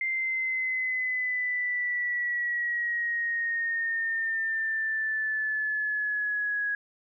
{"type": "exponential sweep", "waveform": "sine", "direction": "down", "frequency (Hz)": [2093, 1661.2], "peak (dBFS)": -26, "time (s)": [0.01, 6.75], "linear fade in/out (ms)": 2, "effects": []}